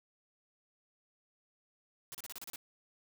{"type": "noise bursts", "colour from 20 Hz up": "white", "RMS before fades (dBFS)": -45, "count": 8, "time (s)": [2.12, 2.559], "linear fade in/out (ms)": 0, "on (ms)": 26, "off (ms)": 33, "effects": []}